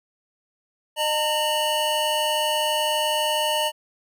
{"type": "tone cluster", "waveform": "square", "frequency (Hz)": [609, 908, 2933], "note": ["D#5", "A#5", "F#7"], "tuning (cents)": [-37, -46, -16], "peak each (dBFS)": -26, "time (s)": [0.96, 3.72], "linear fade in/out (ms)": 50, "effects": []}